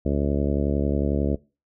harmonic tone, 71.1 Hz, C#2, 45 cents sharp, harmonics 1 / 2 / 3 / 4 / 5 / 6 / 7 / 8 / 9, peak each -25 / -28 / -27 / -28 / -31 / -32 / -33 / -34 / -37 dBFS, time 0.05-1.36 s, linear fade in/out 10 ms, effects noise-tail reverb RT60 0.3 s tail -22 dB re dry

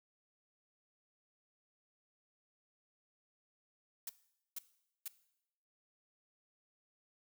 blue noise bursts, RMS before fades -42 dBFS, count 3, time 4.07-5.079 s, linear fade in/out 2 ms, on 23 ms, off 470 ms, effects noise-tail reverb RT60 0.8 s tail -17 dB re dry

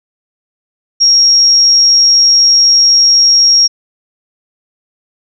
sine tone, 5588 Hz, F8, in tune, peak -4 dBFS, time 1-3.68 s, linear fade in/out 20 ms, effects none

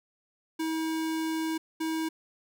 square tone bursts at uneven times, 320.5 Hz, E4, 49 cents flat, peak -29 dBFS, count 2, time 0.59-1.58 / 1.8-2.09 s, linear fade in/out 10 ms, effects none

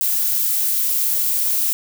violet noise, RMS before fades -19 dBFS, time 0.01-1.73 s, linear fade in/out 0 ms, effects none

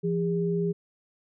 sine tone pair together, 170.7 / 406 Hz, F3 / G#4, -39 / -39 cents, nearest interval octave + minor third, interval 1500 cents, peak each -26 / -27 dBFS, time 0.03-0.73 s, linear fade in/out 20 ms, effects none

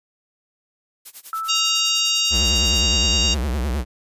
blue noise with tremolo, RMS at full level -35 dBFS, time 1.05-2.84 s, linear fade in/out 10 ms, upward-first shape sine, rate 10 Hz, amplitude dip 95%
sine tone with exponential decay, 1318.5 Hz, E6, in tune, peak -22 dBFS, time 1.33-3.45 s, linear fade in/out 1 ms, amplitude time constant 460 ms
harmonic tone, 935 Hz, A#5, 5 cents sharp, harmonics 3 / 4 / 5 / 6 / 7 / 8, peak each -21 / -23 / -25 / -27 / -28 / -29 dBFS, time 1.48-3.35 s, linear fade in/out 20 ms
square tone with vibrato, 66.9 Hz, C2, 39 cents sharp, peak -21 dBFS, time 2.3-3.85 s, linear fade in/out 50 ms, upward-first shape triangle, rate 9.7 Hz, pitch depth 270 cents each way
effects resampled to 32000 Hz

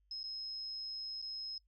sine tone with dropouts, 5140 Hz, E8, 45 cents flat, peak -40 dBFS, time 0.11-1.58 s, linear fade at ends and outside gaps 2 ms, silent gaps 0.232-0.239 / 1.217-1.224 s, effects noise-tail reverb RT60 0.1 s tail -23 dB re dry + added 50 Hz sine -70 dBFS peak until 1.67 s

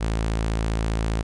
sawtooth tone, 55 Hz, A1, in tune, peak -18 dBFS, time 0-1.23 s, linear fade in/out 20 ms, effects resampled to 22050 Hz

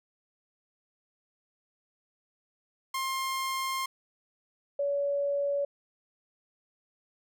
sawtooth / sine tone pair in turn, 1061 / 566.8 Hz, C6 / C#5, +24 / +38 cents, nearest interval major seventh, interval 1086 cents, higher first, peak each -26 dBFS, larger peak neither, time 2.94-3.86 / 4.79-5.65 s, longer first, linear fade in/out 5 ms, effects none

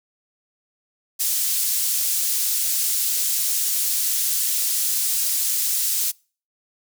pink high-pass noise, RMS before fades -22 dBFS, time 1.19-6.12 s, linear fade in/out 20 ms, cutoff 7100 Hz, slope 12 dB/octave, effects noise-tail reverb RT60 0.4 s tail -26 dB re dry

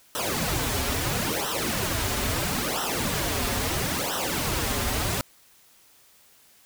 pink noise with flanger, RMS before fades -27 dBFS, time 0.15-5.21 s, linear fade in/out 0 ms, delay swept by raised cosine 0.43 to 6.33 ms, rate 0.75 Hz, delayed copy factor -0.95, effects white hiss -57 dBFS RMS until 6.65 s

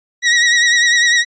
sawtooth tone with vibrato, 1907 Hz, A#6, 39 cents sharp, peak -6 dBFS, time 0.22-1.25 s, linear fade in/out 50 ms, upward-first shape triangle, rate 10 Hz, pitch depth 60 cents each way, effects resampled to 16000 Hz

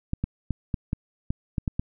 clicks, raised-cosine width 5 ms, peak -13 dBFS, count 9, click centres 0.134 / 0.24 / 0.507 / 0.742 / 0.931 / 1.305 / 1.582 / 1.678 / 1.795 s, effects none

